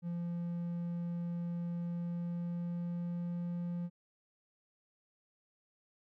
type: tone with pitch glide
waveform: triangle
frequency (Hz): 172.2 to 173.9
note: F3 to F3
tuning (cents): -24 to -7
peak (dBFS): -33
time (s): 0.02-3.9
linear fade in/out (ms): 50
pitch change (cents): +17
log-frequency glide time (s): 1.77-3.6
effects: none